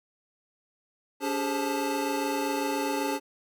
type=tone cluster; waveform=square; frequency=282.9 / 398.8 / 426.3 / 530 / 874 Hz; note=C#4 / G4 / G#4 / C5 / A5; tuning=+35 / +30 / +45 / +22 / -12 cents; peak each=-32 / -35 / -38 / -36 / -33 dBFS; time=1.2-3.2 s; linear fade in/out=50 ms; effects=none